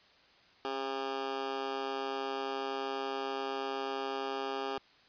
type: tone with amplitude modulation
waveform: 20% pulse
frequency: 404.6 Hz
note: G#4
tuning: 45 cents flat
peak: -25 dBFS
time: 0.65-4.78 s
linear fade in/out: 0 ms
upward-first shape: sine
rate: 132 Hz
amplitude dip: 95%
effects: white hiss -62 dBFS RMS until 5.08 s + resampled to 11025 Hz